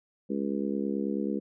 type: harmonic tone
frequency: 69.3 Hz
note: C#2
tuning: in tune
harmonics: 3 / 4 / 5 / 6 / 7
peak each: -31 / -33 / -35 / -37 / -38 dBFS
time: 0.29-1.4 s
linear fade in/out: 20 ms
effects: none